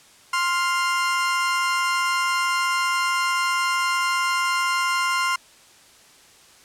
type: tone pair together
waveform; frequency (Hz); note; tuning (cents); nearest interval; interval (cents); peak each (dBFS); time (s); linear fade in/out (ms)
30% pulse; 1049 / 1400.2; C6 / F6; +4 / +4; perfect fourth; 500; -19 / -22; 0.33-5.36; 5
effects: white hiss -51 dBFS RMS until 6.64 s + low-pass 9000 Hz 12 dB/octave